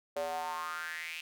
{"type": "tone with high-pass filter sweep", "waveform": "square", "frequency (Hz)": 82, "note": "E2", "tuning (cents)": -9, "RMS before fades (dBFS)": -38, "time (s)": [0.16, 1.21], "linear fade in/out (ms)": 5, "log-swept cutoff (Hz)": [540, 2700], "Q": 5.8, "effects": []}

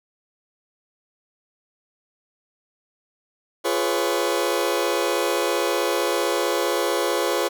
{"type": "chord", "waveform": "sawtooth", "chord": "C# dominant seventh", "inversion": "first", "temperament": "just", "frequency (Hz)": [346.5, 415.8, 498.9, 554.4], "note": ["E#4", "G#4", "B4", "C#5"], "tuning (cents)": [-14, 2, 17, 0], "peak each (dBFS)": -22, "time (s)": [3.64, 7.49], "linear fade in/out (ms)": 20, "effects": []}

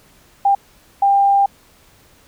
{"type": "tone bursts at uneven times", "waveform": "sine", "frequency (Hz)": 796, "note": "G5", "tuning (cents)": 26, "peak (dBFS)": -10, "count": 2, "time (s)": [[0.45, 0.55], [1.02, 1.46]], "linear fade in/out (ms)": 5, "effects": ["pink hiss -51 dBFS RMS until 2.27 s"]}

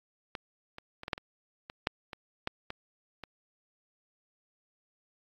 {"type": "clicks", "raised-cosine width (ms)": 0.3, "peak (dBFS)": [-20, -27, -26, -21, -12, -25, -25, -11, -24, -15, -21, -25], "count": 12, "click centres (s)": [0.352, 0.784, 1.034, 1.081, 1.132, 1.179, 1.699, 1.871, 2.132, 2.474, 2.704, 3.237], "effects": ["AAC 64 kbps"]}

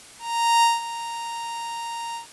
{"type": "tone with ADSR envelope", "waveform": "45% pulse", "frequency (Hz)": 930, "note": "A#5", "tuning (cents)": -4, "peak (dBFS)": -14, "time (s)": [0.19, 2.27], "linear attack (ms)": 440, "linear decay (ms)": 170, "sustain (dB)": -15, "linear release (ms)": 120, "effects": ["white hiss -45 dBFS RMS until 2.32 s", "resampled to 24000 Hz"]}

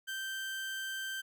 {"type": "tone", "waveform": "30% pulse", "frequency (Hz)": 1561, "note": "G6", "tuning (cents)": -8, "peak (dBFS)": -34, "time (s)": [0.07, 1.22], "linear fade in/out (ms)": 20, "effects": []}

